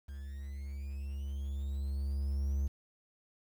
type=tone with level ramp; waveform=triangle; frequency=69.3 Hz; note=C#2; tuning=in tune; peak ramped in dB=-39 to -27 dBFS; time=0.08-2.68 s; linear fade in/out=10 ms; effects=10-bit